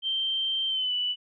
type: tone with pitch glide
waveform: sine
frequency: 3136 to 2969 Hz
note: G7 to F#7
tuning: 0 to +5 cents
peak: -25 dBFS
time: 0.02-1.16 s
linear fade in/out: 50 ms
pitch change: -95 cents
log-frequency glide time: 0.68-0.93 s
effects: none